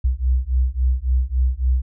sine beating tone pair, 61.74 / 65.34 Hz, B1 / C2, 0 / -2 cents, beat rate 3.6 Hz, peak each -19 / -19 dBFS, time 0.04-1.82 s, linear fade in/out 10 ms, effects none

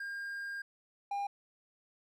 triangle tone pair in turn, 1609 / 804.5 Hz, G6 / G5, +45 / +45 cents, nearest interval octave, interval 1200 cents, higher first, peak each -36 / -31 dBFS, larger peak second, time 0-0.62 / 1.11-1.27 s, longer first, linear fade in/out 5 ms, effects none

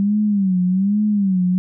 sine tone with vibrato, 195.5 Hz, G3, 4 cents flat, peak -14 dBFS, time 0-1.58 s, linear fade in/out 0 ms, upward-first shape sine, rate 1.2 Hz, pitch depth 140 cents each way, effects none

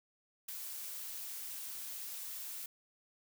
blue noise with ADSR envelope, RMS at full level -41 dBFS, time 0.48-2.66 s, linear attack 8 ms, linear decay 13 ms, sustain -3 dB, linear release 3 ms, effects none

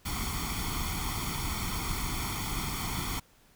pink noise with comb filter, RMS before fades -33 dBFS, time 0.05-3.2 s, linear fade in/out 10 ms, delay 0.9 ms, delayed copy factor +0.85, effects pink hiss -62 dBFS RMS until 3.55 s

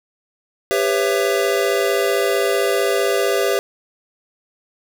square chord, C# half-diminished seventh, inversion second, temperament just, 399.1 / 498.9 / 554.4 / 665.2 Hz, G4 / B4 / C#5 / E5, +31 / +17 / 0 / +16 cents, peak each -20 / -23 / -24 / -24 dBFS, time 0.71-3.59 s, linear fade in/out 0 ms, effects none

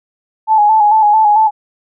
sine tone with vibrato, 854 Hz, G#5, 48 cents sharp, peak -6 dBFS, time 0.47-1.51 s, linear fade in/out 50 ms, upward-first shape square, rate 4.5 Hz, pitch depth 43 cents each way, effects none

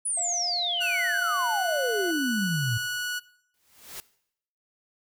sine exponential sweep, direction down, 10150 to 108.4 Hz, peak -25 dBFS, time 0.05-2.78 s, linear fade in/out 10 ms
triangle tone with vibrato, 698.5 Hz, F5, in tune, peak -32 dBFS, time 0.17-2.11 s, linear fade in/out 5 ms, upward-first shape sine, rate 0.91 Hz, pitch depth 17 cents each way
sawtooth tone with pitch glide, 1480 to 1468.9 Hz, F#6 to F#6, 0 to -13 cents, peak -25 dBFS, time 0.8-3.2 s, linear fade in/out 20 ms, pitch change -13 cents, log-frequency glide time 2.24-2.73 s
white noise with exponential growth, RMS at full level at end -36 dBFS, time 3.54-4 s, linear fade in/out 0 ms, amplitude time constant 100 ms
effects noise-tail reverb RT60 0.7 s tail -19 dB re dry

